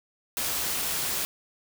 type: noise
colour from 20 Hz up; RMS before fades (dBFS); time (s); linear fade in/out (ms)
white; -29; 0.37-1.25; 0
effects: none